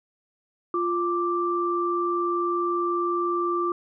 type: tone pair together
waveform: sine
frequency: 348.9 / 1174.7 Hz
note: F4 / D6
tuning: -2 / 0 cents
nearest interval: octave + major sixth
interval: 2102 cents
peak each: -25 dBFS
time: 0.74-3.72 s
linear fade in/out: 2 ms
effects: none